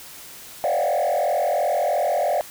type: tone with frequency modulation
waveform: sine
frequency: 650 Hz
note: E5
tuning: 24 cents flat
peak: -16 dBFS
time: 0.64-2.41 s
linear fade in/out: 0 ms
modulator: 42.9 Hz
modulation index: 2.4
effects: tanh soft clip ceiling -17 dBFS + white hiss -41 dBFS RMS until 2.5 s